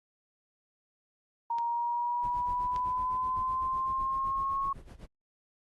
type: exponential sweep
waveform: sine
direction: up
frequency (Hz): 932.3 to 1101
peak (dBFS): -28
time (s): 1.5-4.73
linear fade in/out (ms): 5
type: clicks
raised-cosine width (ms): 0.2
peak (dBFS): -27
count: 2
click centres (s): 1.585 / 2.762
type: noise with tremolo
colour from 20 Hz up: brown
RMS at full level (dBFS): -43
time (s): 2.22-5.07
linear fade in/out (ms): 20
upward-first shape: sine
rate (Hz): 7.9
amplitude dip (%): 85
effects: Opus 32 kbps